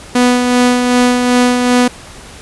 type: tone with tremolo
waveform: sawtooth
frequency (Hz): 246.9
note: B3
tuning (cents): 0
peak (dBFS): -3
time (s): 0.15-1.88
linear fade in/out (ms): 5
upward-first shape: sine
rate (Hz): 2.6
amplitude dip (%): 40
effects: pink hiss -34 dBFS RMS until 2.41 s + resampled to 24000 Hz